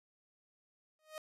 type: tone with exponential growth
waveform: sawtooth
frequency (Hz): 622.3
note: D#5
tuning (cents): 0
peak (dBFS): -36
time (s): 0.99-1.18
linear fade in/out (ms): 1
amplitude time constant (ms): 40
effects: resampled to 32000 Hz

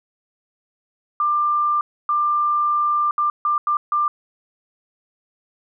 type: tone bursts at uneven times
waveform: sine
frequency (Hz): 1190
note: D6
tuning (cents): +22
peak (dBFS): -16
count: 6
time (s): 1.2-1.81 / 2.09-3.11 / 3.18-3.3 / 3.45-3.58 / 3.67-3.77 / 3.92-4.08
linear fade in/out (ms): 2
effects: none

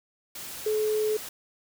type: tone in noise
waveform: sine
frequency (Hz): 429.3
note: A4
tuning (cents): -43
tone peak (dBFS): -23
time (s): 0.66-1.17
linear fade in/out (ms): 5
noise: white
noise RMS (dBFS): -39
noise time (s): 0.35-1.29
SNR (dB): +13
effects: none

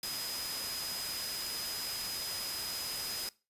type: tone in noise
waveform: sine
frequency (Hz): 5000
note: D#8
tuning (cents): +8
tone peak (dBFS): -38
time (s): 0.03-3.29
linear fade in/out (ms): 2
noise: white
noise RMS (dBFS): -39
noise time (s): 0.03-3.29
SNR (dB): -2
effects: noise-tail reverb RT60 0.3 s tail -21 dB re dry + resampled to 32000 Hz

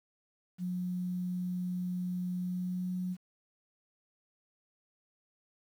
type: tone with pitch glide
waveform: sine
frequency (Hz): 180.3 to 182.18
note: F#3 to F#3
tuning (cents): -45 to -27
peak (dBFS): -32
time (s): 0.58-3.17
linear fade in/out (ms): 50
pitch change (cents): +18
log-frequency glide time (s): 2.41-2.92
effects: 10-bit

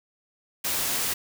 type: noise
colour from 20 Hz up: white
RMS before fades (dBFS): -27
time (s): 0.64-1.14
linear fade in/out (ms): 10
effects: none

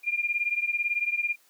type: beating tone pair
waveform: sine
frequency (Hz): 2400 / 2418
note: D7 / D7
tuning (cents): +37 / +50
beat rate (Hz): 18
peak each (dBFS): -27 / -29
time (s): 0.03-1.36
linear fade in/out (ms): 50
effects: white hiss -62 dBFS RMS until 1.49 s + high-pass 300 Hz 12 dB/octave

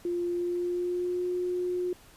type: tone with pitch glide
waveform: sine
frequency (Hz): 349.2 to 359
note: F4 to F4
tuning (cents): 0 to +48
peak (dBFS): -27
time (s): 0.05-1.93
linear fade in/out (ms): 2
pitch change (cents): +48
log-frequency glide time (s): 0.28-1.26
effects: pink hiss -55 dBFS RMS until 2.16 s + resampled to 32000 Hz

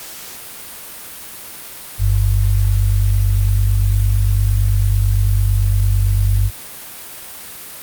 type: tone pair together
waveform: sine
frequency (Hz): 49.09 / 98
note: G1 / G2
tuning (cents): +3 / 0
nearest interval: octave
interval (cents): 1197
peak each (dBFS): -14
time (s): 1.98-6.51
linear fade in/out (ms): 50
effects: white hiss -33 dBFS RMS until 7.82 s + Opus 48 kbps

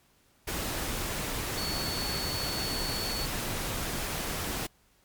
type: tone in noise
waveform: sine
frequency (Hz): 4435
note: C#8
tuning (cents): 0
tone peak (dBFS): -34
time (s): 1.57-3.26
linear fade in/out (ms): 10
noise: pink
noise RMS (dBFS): -33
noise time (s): 0.47-4.67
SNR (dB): -4
effects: pink hiss -65 dBFS RMS until 5.04 s + MP3 96 kbps

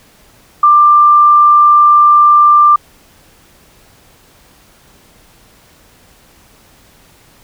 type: tone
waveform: sine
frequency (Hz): 1186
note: D6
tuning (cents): +17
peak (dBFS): -3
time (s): 0.63-2.76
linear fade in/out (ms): 5
effects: pink hiss -46 dBFS RMS until 7.43 s

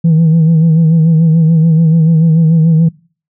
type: tone with vibrato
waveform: sine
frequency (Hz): 162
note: E3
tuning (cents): -30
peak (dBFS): -3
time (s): 0.04-2.89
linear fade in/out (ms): 10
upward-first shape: sine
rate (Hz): 6.9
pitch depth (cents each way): 61
effects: noise-tail reverb RT60 0.4 s tail -23 dB re dry + tanh soft clip ceiling -3 dBFS

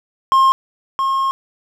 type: tone pair in turn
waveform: triangle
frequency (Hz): 1066 / 1075.9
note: C6 / C6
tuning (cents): +32 / +48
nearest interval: unison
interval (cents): 16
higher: second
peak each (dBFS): -7 / -13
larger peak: first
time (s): 0.32-0.52 / 0.99-1.31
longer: second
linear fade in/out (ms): 0
effects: none

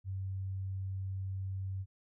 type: tone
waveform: sine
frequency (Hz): 95.7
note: G2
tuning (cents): -41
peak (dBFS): -35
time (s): 0.04-1.86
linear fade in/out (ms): 50
effects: none

